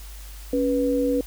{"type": "tone pair together", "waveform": "sine", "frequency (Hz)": [277.2, 490.2], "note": ["C#4", "B4"], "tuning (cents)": [0, -13], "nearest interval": "minor seventh", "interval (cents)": 987, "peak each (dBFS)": [-22, -22], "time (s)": [0.53, 1.21], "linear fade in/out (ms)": 2, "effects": ["added 50 Hz sine -37 dBFS peak until 1.26 s", "white hiss -46 dBFS RMS until 1.26 s"]}